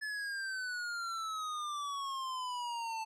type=exponential sweep; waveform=square; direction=down; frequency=1731 to 880 Hz; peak=-37 dBFS; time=0.01-3.05 s; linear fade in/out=20 ms; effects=low-pass 8000 Hz 12 dB/octave